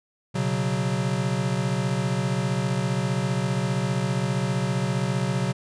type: chord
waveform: square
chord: B suspended second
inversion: none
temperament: equal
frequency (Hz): 123.47 / 138.59 / 185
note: B2 / C#3 / F#3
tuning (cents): 0 / 0 / 0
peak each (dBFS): -28 / -28 / -28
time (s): 0.34-5.53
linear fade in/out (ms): 20
effects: resampled to 22050 Hz